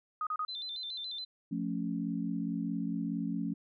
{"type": "tone bursts", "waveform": "sine", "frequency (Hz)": 1248, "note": "D#6", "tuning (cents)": 5, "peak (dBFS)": -31, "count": 3, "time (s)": [0.21, 0.45], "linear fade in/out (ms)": 2, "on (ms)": 58, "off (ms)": 33}
{"type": "tone with vibrato", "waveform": "sine", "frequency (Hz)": 3800, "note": "A#7", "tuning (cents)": 33, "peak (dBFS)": -37, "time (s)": [0.48, 1.25], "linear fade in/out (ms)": 10, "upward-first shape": "square", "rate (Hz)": 7.1, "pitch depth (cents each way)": 110}
{"type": "chord", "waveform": "sine", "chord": "F augmented", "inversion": "none", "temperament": "equal with one note detuned", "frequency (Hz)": [175.32, 220, 277.2], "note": ["F3", "A3", "C#4"], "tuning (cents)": [7, 0, 0], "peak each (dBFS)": -36, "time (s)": [1.51, 3.54], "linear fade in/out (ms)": 10}
{"effects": []}